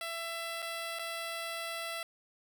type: tone with dropouts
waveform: 10% pulse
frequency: 668 Hz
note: E5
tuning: 23 cents sharp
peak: -28 dBFS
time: 0.01-2.03 s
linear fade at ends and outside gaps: 2 ms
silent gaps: 0.621-0.625 / 0.988-0.993 s
effects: none